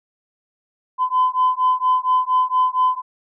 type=beating tone pair; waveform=sine; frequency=1014 / 1018.3 Hz; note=B5 / C6; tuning=+45 / -47 cents; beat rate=4.3 Hz; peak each=-17 dBFS; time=0.98-3.02 s; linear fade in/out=50 ms; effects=tanh soft clip ceiling -9 dBFS